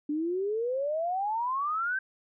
sine exponential sweep, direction up, 289.7 to 1581 Hz, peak -27 dBFS, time 0.09-1.99 s, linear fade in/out 5 ms, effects none

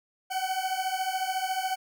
40% pulse beating tone pair, 748 / 762 Hz, F#5 / G5, +19 / -49 cents, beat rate 14 Hz, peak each -30 dBFS, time 0.3-1.76 s, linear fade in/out 20 ms, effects none

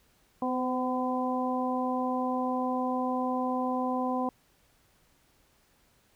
harmonic tone with a mistuned harmonic, 253.1 Hz, B3, 43 cents sharp, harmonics 1 / 2 / 3 / 4, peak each -30 / -34 / -33 / -34 dBFS, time 0.42-4.29 s, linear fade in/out 2 ms, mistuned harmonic 2, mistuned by +23 cents, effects pink hiss -66 dBFS RMS until 6.15 s

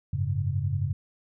sine chord, F# suspended second, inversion none, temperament equal, 92.5 / 103.83 / 138.59 Hz, F#2 / G#2 / C#3, 0 / 0 / 0 cents, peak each -29 dBFS, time 0.13-0.93 s, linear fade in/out 5 ms, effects none

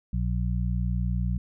harmonic tone, 60 Hz, B1, 49 cents flat, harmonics 1 / 2 / 3, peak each -26 / -29 / -31 dBFS, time 0.13-1.38 s, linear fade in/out 5 ms, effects none

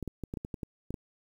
clicks, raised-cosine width 3 ms, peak -23 dBFS, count 10, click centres 0.027 / 0.077 / 0.237 / 0.339 / 0.372 / 0.449 / 0.542 / 0.632 / 0.906 / 0.942 s, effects 9-bit

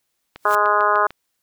click train, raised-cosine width 0.3 ms, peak -19 dBFS, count 6, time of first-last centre 0.36-1.106 s, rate 6.7 Hz
white noise with exponential growth, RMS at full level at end -28 dBFS, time 0.39-0.55 s, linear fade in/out 0 ms, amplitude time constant 33 ms
harmonic tone, 207.7 Hz, G#3, in tune, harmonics 2 / 3 / 4 / 5 / 6 / 7 / 8, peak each -25 / -23 / -24 / -19 / -19 / -23 / -30 dBFS, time 0.45-1.07 s, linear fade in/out 5 ms
effects white hiss -73 dBFS RMS until 1.42 s

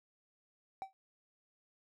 triangle tone with exponential decay, 771 Hz, G5, 29 cents flat, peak -33 dBFS, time 0.82-0.93 s, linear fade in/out 0 ms, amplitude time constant 22 ms, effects none

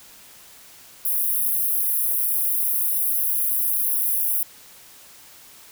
white high-pass noise, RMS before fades -22 dBFS, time 1.05-4.43 s, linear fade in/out 2 ms, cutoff 10000 Hz, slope 96 dB/octave, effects white hiss -47 dBFS RMS until 5.71 s

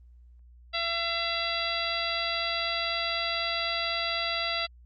harmonic tone with a mistuned harmonic, 676 Hz, E5, 43 cents sharp, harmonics 1 / 2 / 3 / 4 / 5 / 6 / 7, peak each -35 / -35 / -35 / -35 / -35 / -35 / -35 dBFS, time 0.73-4.67 s, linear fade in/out 20 ms, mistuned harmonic 6, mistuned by -57 cents, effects added 60 Hz sine -50 dBFS peak until 4.85 s + Opus 24 kbps

